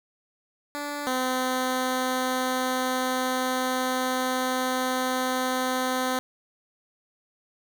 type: tone pair in turn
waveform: 10% pulse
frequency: 290.5 / 256.4 Hz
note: D4 / C4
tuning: -19 / -35 cents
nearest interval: major second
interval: 216 cents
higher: first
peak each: -22 / -16 dBFS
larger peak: second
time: 0.75-1.07 / 1.07-6.19 s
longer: second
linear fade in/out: 0 ms
effects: none